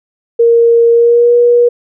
sine tone with pitch glide, 466.2 to 480.1 Hz, A#4 to B4, 0 to -49 cents, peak -4 dBFS, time 0.39-1.69 s, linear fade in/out 10 ms, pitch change +51 cents, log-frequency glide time 0.91-1.35 s, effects none

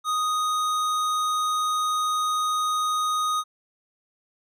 sine tone with hard clipping, 1244.5 Hz, D#6, in tune, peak -24 dBFS, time 0.04-3.44 s, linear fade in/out 50 ms, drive 15 dB, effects none

